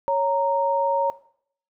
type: tone pair together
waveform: sine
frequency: 554.4 / 928.3 Hz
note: C#5 / A#5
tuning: 0 / -7 cents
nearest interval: major sixth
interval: 893 cents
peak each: -22 dBFS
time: 0.08-1.1 s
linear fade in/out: 0 ms
effects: noise-tail reverb RT60 0.6 s tail -18 dB re dry